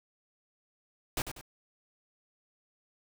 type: noise with echo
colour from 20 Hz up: pink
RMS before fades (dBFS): -32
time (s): 1.17-1.22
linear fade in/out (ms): 2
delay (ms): 96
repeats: 2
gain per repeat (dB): -8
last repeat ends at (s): 1.412
effects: none